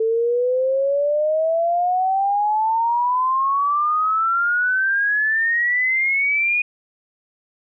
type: exponential sweep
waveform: sine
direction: up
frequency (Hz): 441.4 to 2471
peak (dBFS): -16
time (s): 0-6.62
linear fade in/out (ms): 5
effects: none